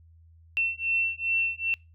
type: beating tone pair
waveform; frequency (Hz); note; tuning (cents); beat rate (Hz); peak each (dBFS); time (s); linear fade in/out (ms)
sine; 2697 / 2699.5; E7 / E7; +39 / +41; 2.5; -28; 0.57-1.74; 0
effects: noise-tail reverb RT60 0.3 s tail -26 dB re dry + added 82 Hz sine -52 dBFS peak until 1.94 s